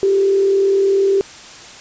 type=tone with frequency modulation; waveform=sine; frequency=392 Hz; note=G4; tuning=in tune; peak=-11 dBFS; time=0.03-1.21 s; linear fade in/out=0 ms; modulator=40 Hz; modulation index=0.39; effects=white hiss -37 dBFS RMS until 1.8 s + resampled to 16000 Hz